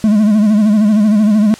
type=tone with vibrato; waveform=triangle; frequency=211.6 Hz; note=G#3; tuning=33 cents sharp; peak=-5 dBFS; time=0.04-1.54 s; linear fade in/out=0 ms; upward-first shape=sine; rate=13 Hz; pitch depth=76 cents each way; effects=white hiss -36 dBFS RMS until 1.59 s + low-pass 8000 Hz 12 dB/octave